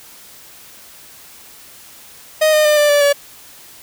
45% pulse tone with pitch steps, 622.3 / 611.6 / 601.1 / 590.8 / 580.6 / 570.7 Hz, D#5 / D#5 / D5 / D5 / D5 / D5, 0 / -30 / +40 / +10 / -20 / -50 cents, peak -10 dBFS, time 2.41-3.13 s, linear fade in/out 10 ms, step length 120 ms, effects white hiss -41 dBFS RMS until 3.82 s

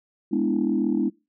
sine chord, E dominant seventh, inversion first, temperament equal, 207.7 / 246.9 / 293.7 / 329.6 Hz, G#3 / B3 / D4 / E4, 0 / 0 / 0 / 0 cents, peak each -25 dBFS, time 0.31-1.1 s, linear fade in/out 20 ms, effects noise-tail reverb RT60 0.3 s tail -26 dB re dry + tanh soft clip ceiling -12 dBFS

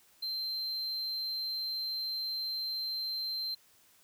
triangle tone, 4127 Hz, C8, 25 cents flat, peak -32 dBFS, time 0.22-3.55 s, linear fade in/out 10 ms, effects white hiss -64 dBFS RMS until 4.03 s

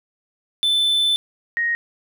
triangle / sine tone pair in turn, 3522 / 1872.2 Hz, A7 / A#6, +1 / +7 cents, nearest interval major seventh, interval 1094 cents, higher first, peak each -14 / -18 dBFS, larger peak first, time 0.63-1.16 / 1.57-1.75 s, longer first, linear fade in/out 0 ms, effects none

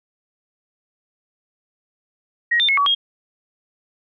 sine tone with pitch steps, 1890 / 3591 / 2180 / 1135 / 3256 Hz, A#6 / A7 / C#7 / C#6 / G#7, +23 / +35 / -29 / +41 / -35 cents, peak -14 dBFS, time 2.51-2.95 s, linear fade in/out 10 ms, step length 88 ms, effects none

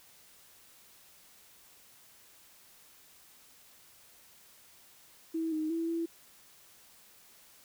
sine tone with pitch steps, 324.8 / 311.6 / 330.3 / 332.9 Hz, E4 / D#4 / E4 / E4, -26 / +3 / +4 / +17 cents, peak -30 dBFS, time 5.34-6.06 s, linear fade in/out 10 ms, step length 180 ms, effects white hiss -59 dBFS RMS until 7.64 s

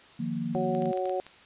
sine chord, Eb suspended second, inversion none, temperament equal with one note detuned, 155.56 / 177.36 / 233.1 Hz, Eb3 / F3 / Bb3, 0 / +27 / 0 cents, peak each -35 / -34 / -31 dBFS, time 0.19-0.92 s, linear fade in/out 10 ms
harmonic tone, 185 Hz, F#3, in tune, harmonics 2 / 3 / 4, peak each -31 / -31 / -32 dBFS, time 0.55-1.2 s, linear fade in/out 0 ms
clicks, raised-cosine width 0.2 ms, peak -27 dBFS, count 8, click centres 0.75 / 0.822 / 0.857 / 0.931 / 0.974 / 1.056 / 1.095 / 1.266 s
effects white hiss -53 dBFS RMS until 1.45 s + resampled to 8000 Hz

